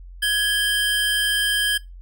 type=tone pair together; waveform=square; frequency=1661.2 / 3136 Hz; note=G#6 / G7; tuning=0 / 0 cents; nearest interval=major seventh; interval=1100 cents; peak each=-22 dBFS; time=0.22-1.78 s; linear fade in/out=10 ms; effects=noise-tail reverb RT60 0.2 s tail -21 dB re dry + added 44 Hz sine -37 dBFS peak until 2.01 s